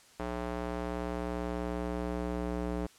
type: tone with band-pass filter sweep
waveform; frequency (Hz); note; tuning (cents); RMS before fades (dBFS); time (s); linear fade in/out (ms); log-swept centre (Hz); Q
square; 60.2; B1; -44; -35; 0.19-2.87; 10; 700 to 400; 0.74
effects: white hiss -59 dBFS RMS until 2.98 s + low-pass 9000 Hz 12 dB/octave